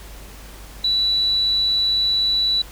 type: tone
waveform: sine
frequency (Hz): 3948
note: B7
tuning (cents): -1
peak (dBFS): -16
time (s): 0.84-2.62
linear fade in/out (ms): 5
effects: added 50 Hz sine -38 dBFS peak until 2.71 s + pink hiss -42 dBFS RMS until 2.71 s